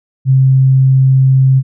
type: tone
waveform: sine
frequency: 132.6 Hz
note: C3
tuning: 23 cents sharp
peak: -5 dBFS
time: 0.25-1.63 s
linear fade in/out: 50 ms
effects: none